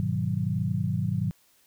sine chord, G# minor seventh, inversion none, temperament equal with one note detuned, 102.34 / 123.47 / 155.56 / 185 Hz, G#2 / B2 / D#3 / F#3, -25 / 0 / 0 / 0 cents, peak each -30 dBFS, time 0-1.31 s, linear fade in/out 0 ms, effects white hiss -63 dBFS RMS until 1.66 s

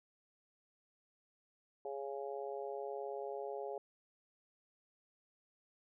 harmonic tone, 138.59 Hz, C#3, in tune, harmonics 3 / 4 / 5 / 6, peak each -43 / -45 / -47 / -49 dBFS, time 1.85-3.78 s, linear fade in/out 2 ms, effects none

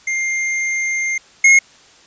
square tone pair in turn, 2109 / 2156 Hz, C7 / C#7, +13 / -49 cents, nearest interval unison, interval 38 cents, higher second, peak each -18 / -7 dBFS, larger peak second, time 0.07-1.18 / 1.44-1.59 s, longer first, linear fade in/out 5 ms, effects white hiss -47 dBFS RMS until 2.06 s + resampled to 16000 Hz

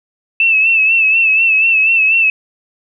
sine tone with vibrato, 2637 Hz, E7, in tune, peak -8 dBFS, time 0.4-2.3 s, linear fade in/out 2 ms, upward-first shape sine, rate 4.1 Hz, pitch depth 53 cents each way, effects none

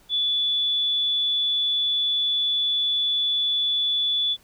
sine tone, 3450 Hz, A7, 35 cents flat, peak -20 dBFS, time 0.09-4.37 s, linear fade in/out 50 ms, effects pink hiss -57 dBFS RMS until 4.43 s

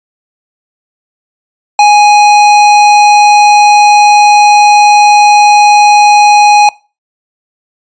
sine tone with hard clipping, 830.6 Hz, G#5, in tune, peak -3 dBFS, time 1.79-6.69 s, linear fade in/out 2 ms, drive 17 dB, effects noise-tail reverb RT60 0.3 s tail -21 dB re dry + resampled to 16000 Hz

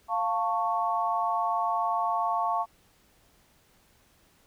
sine chord, F augmented, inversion none, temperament equal with one note detuned, 698.5 / 891.3 / 1108.7 Hz, F5 / A5 / C#6, 0 / +22 / 0 cents, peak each -29 / -29 / -29 dBFS, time 0.08-2.66 s, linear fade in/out 50 ms, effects pink hiss -63 dBFS RMS until 4.46 s

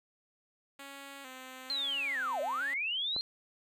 5% pulse tone with vibrato, 267.8 Hz, C4, 40 cents sharp, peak -34 dBFS, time 0.79-2.74 s, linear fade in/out 5 ms, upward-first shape square, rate 1.1 Hz, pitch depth 61 cents each way
sine linear two-way sweep, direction down then up, 4230 to 533 to 4230 Hz, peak -31 dBFS, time 1.7-3.21 s, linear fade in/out 0 ms, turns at 2.41 s
click, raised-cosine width 1 ms, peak -28 dBFS, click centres 3.164 s
effects none

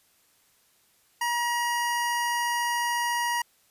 25% pulse tone, 954 Hz, A#5, 40 cents sharp, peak -21 dBFS, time 1.21-3.42 s, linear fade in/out 5 ms, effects white hiss -64 dBFS RMS until 3.7 s + resampled to 32000 Hz

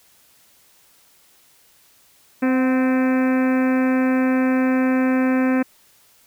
harmonic tone with a mistuned harmonic, 258.9 Hz, C4, 18 cents flat, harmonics 1 / 2 / 3 / 4 / 5 / 6 / 7 / 8 / 9 / 10, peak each -16 / -25 / -32 / -33 / -35 / -32 / -33 / -39 / -36 / -40 dBFS, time 2.42-5.63 s, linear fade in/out 10 ms, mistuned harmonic 3, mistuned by -39 cents, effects white hiss -55 dBFS RMS until 6.26 s

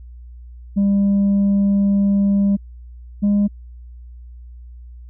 sine tone pair in turn, 199.5 / 203.7 Hz, G3 / G#3, +31 / -33 cents, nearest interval unison, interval 36 cents, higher second, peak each -10 dBFS, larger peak neither, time 0.76-2.57 / 3.22-3.48 s, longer first, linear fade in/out 20 ms, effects tanh soft clip ceiling -12 dBFS + added 60 Hz sine -35 dBFS peak until 5.09 s

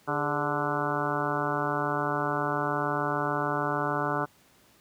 harmonic tone with a mistuned harmonic, 146.83 Hz, D3, in tune, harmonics 1 / 2 / 3 / 4 / 5 / 6 / 7 / 8 / 9 / 10, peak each -35 / -35 / -35 / -35 / -35 / -35 / -35 / -35 / -35 / -35 dBFS, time 0.07-4.26 s, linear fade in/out 20 ms, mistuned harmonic 3, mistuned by -82 cents, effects pink hiss -60 dBFS RMS until 4.8 s + high-pass 80 Hz 12 dB/octave

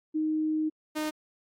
sine / sawtooth tone pair in turn, 311.1 / 307.3 Hz, D#4 / D#4, 0 / -21 cents, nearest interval unison, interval 21 cents, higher first, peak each -25 dBFS, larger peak neither, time 0.14-0.7 / 0.95-1.11 s, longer first, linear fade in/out 20 ms, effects AAC 48 kbps

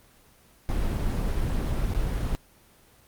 brown noise with dropouts, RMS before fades -26 dBFS, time 0.69-2.35 s, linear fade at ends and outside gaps 0 ms, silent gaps 1.937-1.948 s, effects pink hiss -57 dBFS RMS until 3.07 s + Opus 24 kbps

